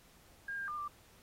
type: tone with pitch steps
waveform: sine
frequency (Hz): 1615 / 1600 / 1202 / 1179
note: G#6 / G6 / D6 / D6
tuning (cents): -49 / +35 / +40 / +6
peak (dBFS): -37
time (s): 0.48-0.88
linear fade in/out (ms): 5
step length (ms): 100
effects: pink hiss -63 dBFS RMS until 1.22 s + AAC 48 kbps